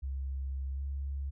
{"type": "tone with pitch glide", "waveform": "sine", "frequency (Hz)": [67.3, 69.11], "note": ["C2", "C#2"], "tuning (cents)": [49, -5], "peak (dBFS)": -33, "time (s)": [0.02, 1.31], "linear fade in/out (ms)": 20, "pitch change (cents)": 46, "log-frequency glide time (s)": [0.74, 0.81], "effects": []}